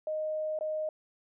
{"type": "tone with dropouts", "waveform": "sine", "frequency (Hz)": 620, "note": "D#5", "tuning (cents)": -6, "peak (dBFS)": -30, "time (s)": [0.07, 0.89], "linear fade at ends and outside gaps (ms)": 2, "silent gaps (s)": [0.589, 0.609], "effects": []}